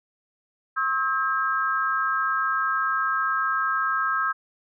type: tone cluster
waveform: sine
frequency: 1080 / 1291 / 1607 Hz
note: C#6 / E6 / G6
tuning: -45 / -37 / +43 cents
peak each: -29 / -24 / -26 dBFS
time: 0.76-4.33 s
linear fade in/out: 20 ms
effects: none